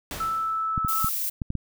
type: noise with exponential decay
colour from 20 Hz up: pink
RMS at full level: -32 dBFS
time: 0.11-0.8 s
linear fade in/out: 1 ms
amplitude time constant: 150 ms
type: tone with pitch glide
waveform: sine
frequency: 1318.5 to 1306.4 Hz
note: E6 to E6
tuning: 0 to -16 cents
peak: -24 dBFS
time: 0.2-1.09 s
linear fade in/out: 5 ms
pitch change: -16 cents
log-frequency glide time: 0.31-0.93 s
type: clicks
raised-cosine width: 5 ms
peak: -16 dBFS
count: 6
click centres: 0.778 / 0.848 / 1.045 / 1.418 / 1.504 / 1.553 s
type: noise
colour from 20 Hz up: violet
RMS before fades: -28 dBFS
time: 0.88-1.3 s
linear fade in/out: 10 ms
effects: none